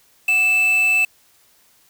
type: tone with quantisation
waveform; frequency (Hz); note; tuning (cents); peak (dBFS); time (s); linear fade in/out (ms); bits
triangle; 2637; E7; 0; -12; 0.28-1.05; 5; 5
effects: white hiss -56 dBFS RMS until 1.89 s